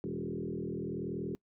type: tone with frequency modulation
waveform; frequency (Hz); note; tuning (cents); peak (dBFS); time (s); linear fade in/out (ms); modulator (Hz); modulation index
sine; 277.2; C#4; 0; -34; 0.04-1.35; 0; 40.8; 3.5
effects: noise-tail reverb RT60 0.1 s tail -23 dB re dry